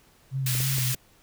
sine tone with vibrato, 130.1 Hz, C3, 9 cents flat, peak -25 dBFS, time 0.31-0.96 s, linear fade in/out 50 ms, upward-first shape sine, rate 3.2 Hz, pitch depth 62 cents each way
white high-pass noise, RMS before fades -29 dBFS, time 0.46-0.95 s, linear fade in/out 5 ms, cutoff 1600 Hz, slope 12 dB/octave
clicks, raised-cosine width 2 ms, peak -26 dBFS, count 4, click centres 0.552 / 0.604 / 0.783 / 0.946 s
effects pink hiss -59 dBFS RMS until 1.22 s

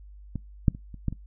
clicks, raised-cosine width 5 ms, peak -18 / -6 / -27 / -29 / -13 / -23 dBFS, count 6, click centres 0.357 / 0.682 / 0.749 / 0.943 / 1.083 / 1.126 s, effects noise-tail reverb RT60 0.2 s tail -24 dB re dry + added 50 Hz sine -44 dBFS peak until 1.26 s

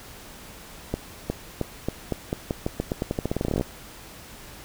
accelerating click train, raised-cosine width 2 ms, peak -11 dBFS, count 25, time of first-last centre 0.94-3.611 s, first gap 360 ms, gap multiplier 0.87, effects pink hiss -44 dBFS RMS until 4.64 s

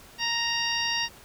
harmonic tone, 932.3 Hz, A#5, in tune, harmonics 1 / 2 / 3 / 4 / 5 / 6, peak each -34 / -31 / -30 / -35 / -33 / -32 dBFS, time 0.18-1.09 s, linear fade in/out 50 ms, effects pink hiss -50 dBFS RMS until 1.24 s

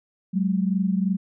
sine tone pair together, 187.09 / 210 Hz, F#3 / G#3, +19 / +19 cents, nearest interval major second, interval 200 cents, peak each -21 / -25 dBFS, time 0.33-1.17 s, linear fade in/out 20 ms, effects none

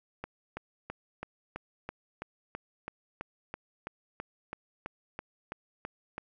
click train, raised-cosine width 0.5 ms, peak -22 dBFS, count 19, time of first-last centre 0.24-6.181 s, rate 3.03 Hz, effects none

